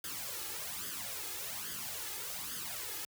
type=noise with flanger; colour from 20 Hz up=white; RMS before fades=-41 dBFS; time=0.04-3.05 s; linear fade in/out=2 ms; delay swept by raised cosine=0.61 to 2.41 ms; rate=1.2 Hz; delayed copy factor=+0.7; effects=high-pass 60 Hz 12 dB/octave